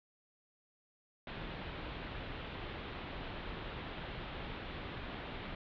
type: low-pass noise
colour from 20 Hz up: pink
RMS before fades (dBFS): -44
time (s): 1.27-5.55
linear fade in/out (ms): 2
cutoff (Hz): 3800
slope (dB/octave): 48
effects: none